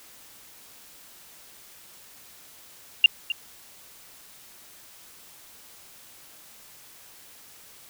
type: tone with echo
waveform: sine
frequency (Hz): 2794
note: F7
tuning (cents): 0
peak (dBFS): -9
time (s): 3.04-3.06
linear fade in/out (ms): 2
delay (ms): 260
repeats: 1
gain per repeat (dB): -14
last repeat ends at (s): 3.32
effects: white hiss -50 dBFS RMS until 7.89 s